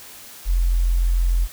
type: tone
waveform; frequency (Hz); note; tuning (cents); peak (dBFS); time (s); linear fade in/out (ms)
sine; 43.35; F1; -12; -15; 0.45-1.48; 50
effects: white hiss -41 dBFS RMS until 1.52 s